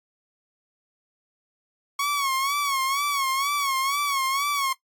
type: tone with vibrato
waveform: sawtooth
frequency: 1108.7 Hz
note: C#6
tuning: in tune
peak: -19 dBFS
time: 1.99-4.73 s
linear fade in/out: 5 ms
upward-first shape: sine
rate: 2.1 Hz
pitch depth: 81 cents each way
effects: noise-tail reverb RT60 0.1 s tail -17 dB re dry + AAC 64 kbps